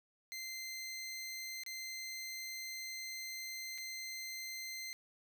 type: tone with dropouts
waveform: 20% pulse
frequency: 2077 Hz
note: C7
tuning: 13 cents flat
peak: -37 dBFS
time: 0.32-4.93 s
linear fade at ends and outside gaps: 0 ms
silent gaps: 1.635-1.663 / 3.779-3.783 s
effects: none